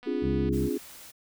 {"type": "click train", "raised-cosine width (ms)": 0.3, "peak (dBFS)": -32, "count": 114, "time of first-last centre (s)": [0.03, 0.489], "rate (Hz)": 246}
{"type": "chord", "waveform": "sine", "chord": "D half-diminished seventh", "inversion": "third", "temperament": "equal", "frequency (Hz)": [261.6, 293.7, 349.2, 415.3], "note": ["C4", "D4", "F4", "Ab4"], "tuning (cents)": [0, 0, 0, 0], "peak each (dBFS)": -32, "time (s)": [0.06, 0.78], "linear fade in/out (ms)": 10}
{"type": "harmonic tone", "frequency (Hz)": 67.4, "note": "C#2", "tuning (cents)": -48, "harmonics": [1, 2, 3], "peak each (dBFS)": [-31, -31, -31], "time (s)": [0.21, 0.7], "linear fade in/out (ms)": 50}
{"type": "noise", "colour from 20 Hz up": "white", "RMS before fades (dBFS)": -47, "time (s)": [0.52, 1.12], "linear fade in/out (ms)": 20}
{"effects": []}